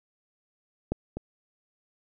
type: clicks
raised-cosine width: 2 ms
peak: -13 / -20 dBFS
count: 2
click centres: 0.92 / 1.17 s
effects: none